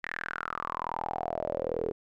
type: tone with band-pass filter sweep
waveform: sawtooth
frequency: 41.2 Hz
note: E1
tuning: in tune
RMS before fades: -34 dBFS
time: 0.03-1.92 s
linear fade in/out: 10 ms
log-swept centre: 1900 to 420 Hz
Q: 7.5
effects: none